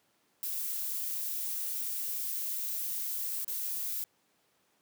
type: noise with dropouts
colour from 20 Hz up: violet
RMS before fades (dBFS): -35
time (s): 0.43-4.04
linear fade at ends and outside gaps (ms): 1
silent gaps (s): 3.446-3.479
effects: pink hiss -71 dBFS RMS until 4.81 s + high-pass 200 Hz 12 dB/octave